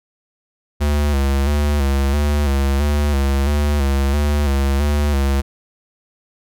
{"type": "tone with vibrato", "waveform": "square", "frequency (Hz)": 71, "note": "C#2", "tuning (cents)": 42, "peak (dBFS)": -15, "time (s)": [0.8, 5.42], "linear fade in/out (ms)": 20, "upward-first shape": "square", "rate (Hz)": 1.5, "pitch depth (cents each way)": 54, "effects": []}